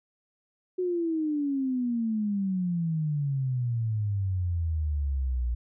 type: exponential sweep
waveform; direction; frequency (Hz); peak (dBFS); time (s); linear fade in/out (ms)
sine; down; 370 to 58.27; -25; 0.78-5.55; 10
effects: none